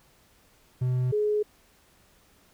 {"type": "tone pair in turn", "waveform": ["triangle", "sine"], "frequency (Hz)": [126.4, 420.8], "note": ["B2", "G#4"], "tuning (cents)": [41, 23], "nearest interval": "octave + major sixth", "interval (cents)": 2082, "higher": "second", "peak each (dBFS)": [-21, -22], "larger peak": "first", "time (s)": [[0.81, 1.12], [1.12, 1.43]], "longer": "neither", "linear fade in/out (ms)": 10, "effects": ["pink hiss -61 dBFS RMS until 2.53 s"]}